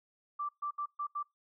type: tone bursts at uneven times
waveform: sine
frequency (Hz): 1171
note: D6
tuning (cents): -5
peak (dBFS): -33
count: 5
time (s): 0.39-0.49 / 0.62-0.71 / 0.78-0.86 / 0.99-1.07 / 1.15-1.23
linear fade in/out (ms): 10
effects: noise-tail reverb RT60 0.2 s tail -25 dB re dry